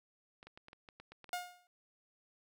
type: clicks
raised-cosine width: 0.3 ms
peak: -37 dBFS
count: 10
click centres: 0.429 / 0.47 / 0.575 / 0.684 / 0.731 / 0.888 / 1 / 1.12 / 1.243 / 1.292 s
type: tone with exponential decay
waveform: sawtooth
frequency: 715 Hz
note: F5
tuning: 41 cents sharp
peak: -30 dBFS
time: 1.33-1.67 s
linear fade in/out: 1 ms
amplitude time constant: 73 ms
effects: none